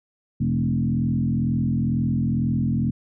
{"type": "tone with frequency modulation", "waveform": "sine", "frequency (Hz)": 178.4, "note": "F3", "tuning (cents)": 37, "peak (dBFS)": -19, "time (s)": [0.4, 2.91], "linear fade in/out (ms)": 10, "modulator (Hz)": 42.1, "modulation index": 1.9, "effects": []}